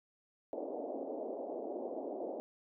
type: band-pass noise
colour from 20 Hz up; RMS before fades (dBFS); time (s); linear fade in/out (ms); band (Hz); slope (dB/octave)
white; -41; 0.53-2.4; 0; 250 to 710; 48
effects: none